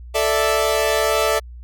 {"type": "chord", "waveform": "sawtooth", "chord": "A suspended fourth", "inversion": "none", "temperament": "equal", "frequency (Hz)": [440, 587.3, 659.3], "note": ["A4", "D5", "E5"], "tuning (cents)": [0, 0, 0], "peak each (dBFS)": -17, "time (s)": [0.14, 1.4], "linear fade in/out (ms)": 20, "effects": ["added 60 Hz sine -34 dBFS peak until 1.63 s"]}